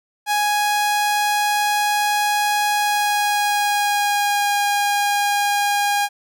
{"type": "tone with pitch glide", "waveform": "sawtooth", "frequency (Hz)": [830.6, 815.4], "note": ["G#5", "G#5"], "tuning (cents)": [0, -32], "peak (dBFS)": -13, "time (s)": [0.26, 6.09], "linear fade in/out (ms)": 50, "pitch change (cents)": -32, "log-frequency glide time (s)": [2.72, 4.57], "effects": []}